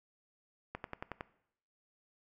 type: click train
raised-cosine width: 0.5 ms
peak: -24 dBFS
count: 6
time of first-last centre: 0.75-1.209 s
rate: 10.9 Hz
effects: noise-tail reverb RT60 0.7 s tail -18 dB re dry